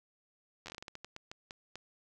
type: slowing click train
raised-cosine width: 0.2 ms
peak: -27 dBFS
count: 15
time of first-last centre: 0.66-1.756 s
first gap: 10 ms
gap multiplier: 1.28
effects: none